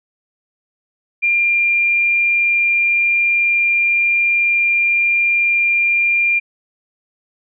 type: tone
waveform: sine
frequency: 2393 Hz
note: D7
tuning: 32 cents sharp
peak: -12 dBFS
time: 1.22-6.4 s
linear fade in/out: 20 ms
effects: none